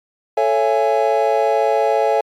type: chord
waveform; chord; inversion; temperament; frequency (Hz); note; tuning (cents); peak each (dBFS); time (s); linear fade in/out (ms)
triangle; A major seventh; none; equal with one note detuned; 440 / 554.4 / 671.9 / 830.6; A4 / C#5 / E5 / G#5; 0 / 0 / +33 / 0; -17; 0.37-2.21; 5
effects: MP3 96 kbps